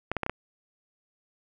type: clicks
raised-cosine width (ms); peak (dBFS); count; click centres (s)
0.5; -13; 5; 0.116 / 0.167 / 0.233 / 0.264 / 0.296
effects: none